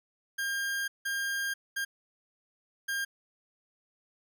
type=tone bursts at uneven times; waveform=40% pulse; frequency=1607 Hz; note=G6; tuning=43 cents sharp; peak=-29 dBFS; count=4; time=0.38-0.88 / 1.05-1.54 / 1.76-1.85 / 2.88-3.05 s; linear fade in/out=10 ms; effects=none